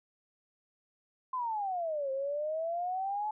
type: exponential two-way sweep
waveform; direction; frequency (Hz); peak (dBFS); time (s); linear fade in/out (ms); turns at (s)
sine; down then up; 1046 to 529 to 863; -31; 1.33-3.31; 5; 2.11
effects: none